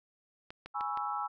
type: clicks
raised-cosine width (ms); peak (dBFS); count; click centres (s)
0.3; -28; 4; 0.505 / 0.66 / 0.809 / 0.974
type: chord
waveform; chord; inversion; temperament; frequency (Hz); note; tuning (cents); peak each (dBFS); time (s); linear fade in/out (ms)
sine; C# minor seventh; second; equal; 830.6 / 987.8 / 1108.7 / 1318.5; G#5 / B5 / C#6 / E6; 0 / 0 / 0 / 0; -36 / -41 / -41 / -36; 0.74-1.28; 20
effects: none